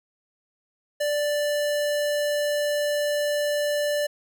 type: tone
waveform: square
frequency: 587.3 Hz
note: D5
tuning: in tune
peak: -23 dBFS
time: 1-4.07 s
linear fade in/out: 10 ms
effects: none